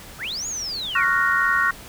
sine linear two-way sweep, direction up then down, 1044 to 6910 to 1667 Hz, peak -26 dBFS, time 0.18-1.08 s, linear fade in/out 50 ms, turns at 0.47 s
sine chord, Gb major seventh, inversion second, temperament equal, 1108.7 / 1396.9 / 1480 / 1864.7 Hz, Db6 / F6 / Gb6 / Bb6, 0 / 0 / 0 / 0 cents, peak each -23 / -23 / -23 / -21 dBFS, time 0.95-1.71 s, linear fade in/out 5 ms
effects pink hiss -41 dBFS RMS until 1.88 s

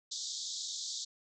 pink band-pass noise, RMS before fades -40 dBFS, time 0.11-1.05 s, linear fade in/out 10 ms, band 3500 to 7500 Hz, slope 96 dB/octave, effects none

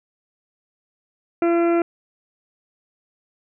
harmonic tone, 340 Hz, F4, 46 cents flat, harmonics 1 / 2 / 3 / 4 / 5 / 6 / 7 / 8, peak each -16 / -23 / -38 / -29 / -42 / -38 / -36 / -44 dBFS, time 1.42-1.82 s, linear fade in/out 2 ms, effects none

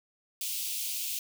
white high-pass noise, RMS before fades -34 dBFS, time 0.41-1.19 s, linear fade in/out 2 ms, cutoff 2500 Hz, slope 48 dB/octave, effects none

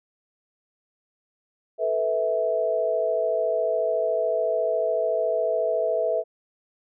sine chord, A suspended second, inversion none, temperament equal with one note detuned, 440 / 493.9 / 652.8 Hz, A4 / B4 / E5, 0 / 0 / -17 cents, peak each -28 / -27 / -23 dBFS, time 1.78-6.24 s, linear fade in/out 50 ms, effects none

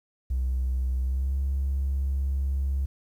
triangle tone with pitch glide, 63.8 to 67.99 Hz, C2 to C#2, -43 to -33 cents, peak -20 dBFS, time 0.3-2.86 s, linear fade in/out 10 ms, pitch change +110 cents, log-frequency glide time 1.01-1.36 s, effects tanh soft clip ceiling -21 dBFS + 10-bit

